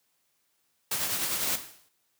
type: noise with tremolo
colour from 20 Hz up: white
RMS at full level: -28 dBFS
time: 0.91-1.56 s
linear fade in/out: 5 ms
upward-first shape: triangle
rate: 10 Hz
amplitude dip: 45%
type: noise with exponential decay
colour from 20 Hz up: white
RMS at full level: -28 dBFS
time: 1.47-1.89 s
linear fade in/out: 5 ms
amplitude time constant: 91 ms
effects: white hiss -73 dBFS RMS until 2.19 s + high-pass 80 Hz 12 dB/octave